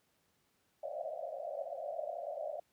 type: band-pass noise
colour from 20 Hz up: white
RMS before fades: -41 dBFS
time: 0.83-2.6 s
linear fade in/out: 5 ms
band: 550 to 700 Hz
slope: 96 dB/octave
effects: pink hiss -75 dBFS RMS until 2.72 s + high-pass 100 Hz 12 dB/octave